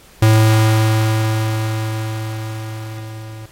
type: tone with level ramp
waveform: square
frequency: 109.9 Hz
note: A2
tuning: 2 cents flat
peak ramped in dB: -8 to -31 dBFS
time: 0.22-3.46 s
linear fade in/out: 5 ms
effects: pink hiss -46 dBFS RMS until 3.51 s + AAC 48 kbps